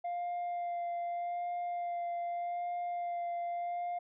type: tone with vibrato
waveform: sine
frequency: 698.5 Hz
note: F5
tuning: in tune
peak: -31 dBFS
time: 0.04-3.99 s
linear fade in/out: 10 ms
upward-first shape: sine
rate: 0.83 Hz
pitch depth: 13 cents each way
effects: tanh soft clip ceiling -33 dBFS